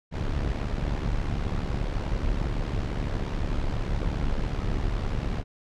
brown noise with amplitude modulation, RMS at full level -24 dBFS, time 0.11-5.44 s, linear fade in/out 50 ms, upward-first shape sine, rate 71.7 Hz, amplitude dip 70%, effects low-pass 5000 Hz 12 dB/octave

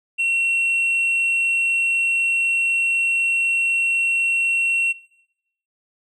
sine tone with tanh clipping, 2724 Hz, F7, 44 cents flat, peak -18 dBFS, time 0.18-4.93 s, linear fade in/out 20 ms, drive 2 dB, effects noise-tail reverb RT60 0.8 s tail -18 dB re dry

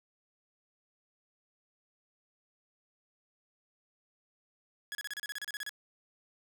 sawtooth tone bursts, 1677 Hz, G#6, 16 cents sharp, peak -33 dBFS, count 13, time 4.92-5.693 s, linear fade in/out 0 ms, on 29 ms, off 33 ms, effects none

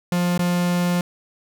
45% pulse tone with dropouts, 176.2 Hz, F3, 16 cents sharp, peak -18 dBFS, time 0.12-1.01 s, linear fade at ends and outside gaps 2 ms, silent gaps 0.378-0.392 s, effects none

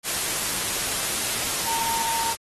sine tone in noise, 914 Hz, A#5, 34 cents flat, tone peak -26 dBFS, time 1.65-2.35 s, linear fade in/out 50 ms, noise white, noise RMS -26 dBFS, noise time 0.03-2.37 s, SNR -3 dB, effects AAC 32 kbps

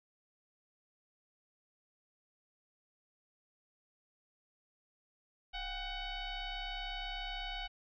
sine tone with frequency modulation, 1480 Hz, F#6, in tune, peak -38 dBFS, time 5.53-7.68 s, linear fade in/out 20 ms, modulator 757 Hz, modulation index 3, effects none

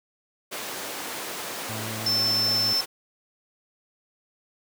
pink high-pass noise, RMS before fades -34 dBFS, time 0.51-2.86 s, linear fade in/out 20 ms, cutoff 350 Hz, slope 12 dB/octave
25% pulse tone with pitch glide, 110 to 111.66 Hz, A2 to A2, 0 to +26 cents, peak -30 dBFS, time 1.69-2.73 s, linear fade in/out 5 ms, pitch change +26 cents, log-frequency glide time 2-2.07 s
triangle tone, 5310 Hz, E8, 12 cents sharp, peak -20 dBFS, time 2.06-2.81 s, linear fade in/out 5 ms
effects none

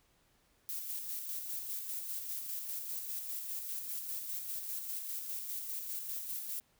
violet noise with tremolo, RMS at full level -39 dBFS, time 0.69-6.6 s, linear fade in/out 0 ms, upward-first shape square, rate 5 Hz, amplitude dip 35%, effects pink hiss -71 dBFS RMS until 6.79 s

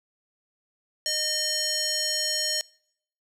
square tone with band-pass filter, 612 Hz, D#5, 29 cents flat, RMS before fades -27 dBFS, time 1.06-2.61 s, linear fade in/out 0 ms, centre 5900 Hz, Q 2.4, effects noise-tail reverb RT60 0.7 s tail -25 dB re dry

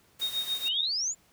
white noise, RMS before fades -42 dBFS, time 0.19-0.69 s, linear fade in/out 10 ms
sine tone with tremolo, 3718 Hz, A#7, 5 cents flat, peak -25 dBFS, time 0.21-0.88 s, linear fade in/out 10 ms, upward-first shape triangle, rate 7.1 Hz, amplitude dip 90%
sine exponential sweep, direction up, 2637 to 7270 Hz, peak -27 dBFS, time 0.65-1.15 s, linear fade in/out 50 ms
effects pink hiss -63 dBFS RMS until 1.32 s + high-pass 60 Hz 12 dB/octave

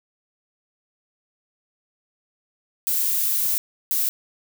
violet noise bursts at uneven times, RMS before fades -22 dBFS, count 2, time 2.87-3.58 / 3.91-4.09 s, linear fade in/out 0 ms, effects none

